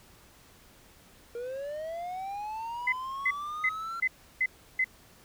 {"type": "linear sweep", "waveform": "triangle", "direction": "up", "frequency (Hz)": [466.2, 1372], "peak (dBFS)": -32, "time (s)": [1.35, 4], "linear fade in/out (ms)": 2}
{"type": "tone bursts", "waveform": "sine", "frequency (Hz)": 2039, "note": "C7", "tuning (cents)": -45, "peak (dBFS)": -23, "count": 6, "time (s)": [2.87, 4.844], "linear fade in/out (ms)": 5, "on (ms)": 54, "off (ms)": 330}
{"effects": ["pink hiss -57 dBFS RMS until 5.24 s"]}